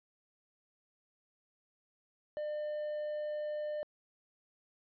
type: tone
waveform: triangle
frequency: 601 Hz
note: D5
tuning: 40 cents sharp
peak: -33 dBFS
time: 2.37-3.83 s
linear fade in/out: 0 ms
effects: resampled to 11025 Hz